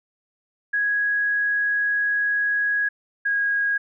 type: tone pair in turn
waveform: sine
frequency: 1661.2 / 1642.1 Hz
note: G#6 / G#6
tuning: 0 / -20 cents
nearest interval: unison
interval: 20 cents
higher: first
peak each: -19 dBFS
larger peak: neither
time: 0.73-2.89 / 3.25-3.78 s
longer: first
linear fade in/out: 10 ms
effects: none